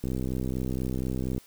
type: click train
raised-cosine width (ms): 3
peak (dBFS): -18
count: 87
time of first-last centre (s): 0.04-1.38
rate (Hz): 64.2
effects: white hiss -56 dBFS RMS until 1.46 s